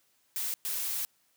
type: noise bursts at uneven times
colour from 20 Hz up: blue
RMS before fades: -33 dBFS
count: 2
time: 0.36-0.54 / 0.65-1.05 s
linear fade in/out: 0 ms
effects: white hiss -70 dBFS RMS until 1.36 s + high-pass 80 Hz 12 dB/octave